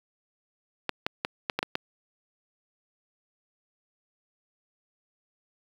clicks, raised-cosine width 0.3 ms, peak -10 dBFS, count 7, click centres 0.893 / 1.065 / 1.249 / 1.498 / 1.59 / 1.629 / 1.754 s, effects high-pass 150 Hz 12 dB/octave + 7-bit

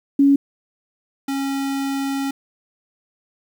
sine / square tone pair in turn, 279.3 / 274.2 Hz, C#4 / C#4, +13 / -19 cents, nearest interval unison, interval 32 cents, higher first, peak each -10 / -22 dBFS, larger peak first, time 0.19-0.36 / 1.28-2.31 s, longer second, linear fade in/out 5 ms, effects 8-bit

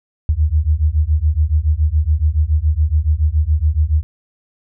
sine beating tone pair, 73.42 / 80.52 Hz, D2 / E2, 0 / -40 cents, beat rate 7.1 Hz, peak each -15 dBFS, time 0.29-4.03 s, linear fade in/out 0 ms, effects none

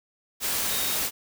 sine tone in noise, 3729 Hz, A#7, in tune, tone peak -34 dBFS, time 0.67-0.99 s, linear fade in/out 50 ms, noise white, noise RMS -27 dBFS, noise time 0.4-1.11 s, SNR -10 dB, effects none

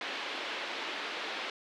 white band-pass noise, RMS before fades -38 dBFS, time 0.01-1.5 s, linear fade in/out 2 ms, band 280 to 3600 Hz, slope 24 dB/octave, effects none

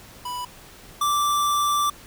square tone pair in turn, 987.8 / 1171 Hz, B5 / D6, 0 / -5 cents, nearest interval minor third, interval 295 cents, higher second, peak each -29 / -20 dBFS, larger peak second, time 0.25-0.45 / 1.01-1.9 s, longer second, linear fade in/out 5 ms, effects pink hiss -46 dBFS RMS until 2.06 s

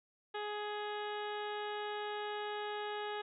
harmonic tone, 417.8 Hz, G#4, 10 cents sharp, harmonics 1 / 2 / 3 / 4 / 5 / 6 / 7 / 8 / 9, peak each -41 / -42 / -48 / -47 / -54 / -56 / -52 / -53 / -55 dBFS, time 0.34-3.22 s, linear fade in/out 10 ms, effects none

